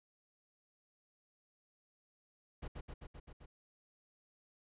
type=noise with echo; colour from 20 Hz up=brown; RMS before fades=-43 dBFS; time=2.62-2.68 s; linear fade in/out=10 ms; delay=130 ms; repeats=6; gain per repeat=-2 dB; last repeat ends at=3.46 s; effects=resampled to 8000 Hz